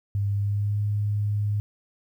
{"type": "tone with pitch glide", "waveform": "sine", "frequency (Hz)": [100.7, 103.65], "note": ["G2", "G#2"], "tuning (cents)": [47, -3], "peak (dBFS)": -22, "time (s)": [0.15, 1.6], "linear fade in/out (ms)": 0, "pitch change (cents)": 50, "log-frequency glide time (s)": [0.33, 0.8], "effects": ["10-bit"]}